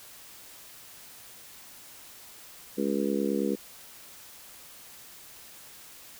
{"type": "harmonic tone", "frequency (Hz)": 69.3, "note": "C#2", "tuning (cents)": 0, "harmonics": [3, 4, 5, 6, 7], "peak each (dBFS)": [-30, -31, -32, -33, -33], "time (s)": [2.77, 3.56], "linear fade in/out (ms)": 20, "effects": ["white hiss -49 dBFS RMS until 6.19 s"]}